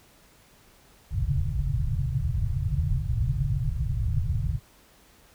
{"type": "low-pass noise", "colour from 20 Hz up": "white", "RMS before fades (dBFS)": -26, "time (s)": [1.1, 4.6], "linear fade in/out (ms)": 50, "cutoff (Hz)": 150, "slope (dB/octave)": 96, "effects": ["pink hiss -57 dBFS RMS until 5.34 s"]}